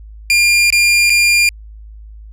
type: tone with dropouts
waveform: sawtooth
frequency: 2400 Hz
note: D7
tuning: 37 cents sharp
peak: -5 dBFS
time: 0.3-1.49 s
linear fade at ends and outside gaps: 1 ms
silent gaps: 0.703-0.725 / 1.097-1.102 s
effects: added 53 Hz sine -32 dBFS peak until 2.32 s + low-pass 11000 Hz 12 dB/octave